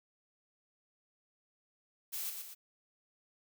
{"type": "noise with echo", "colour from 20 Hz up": "blue", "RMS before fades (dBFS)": -39, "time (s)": [2.12, 2.31], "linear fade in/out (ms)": 20, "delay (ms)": 120, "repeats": 2, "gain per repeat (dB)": -5, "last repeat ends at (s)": 2.55, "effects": []}